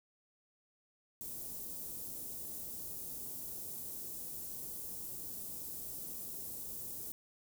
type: band-stop noise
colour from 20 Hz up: white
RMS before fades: -44 dBFS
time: 1.21-7.12 s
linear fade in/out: 0 ms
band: 410 to 9900 Hz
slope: 12 dB/octave
effects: none